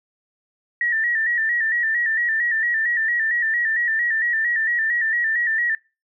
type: tone with vibrato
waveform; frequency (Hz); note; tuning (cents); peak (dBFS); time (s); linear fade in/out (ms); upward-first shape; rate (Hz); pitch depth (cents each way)
sine; 1844; A#6; -19; -18; 0.81-5.75; 2; square; 4.4; 59
effects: noise-tail reverb RT60 0.3 s tail -26 dB re dry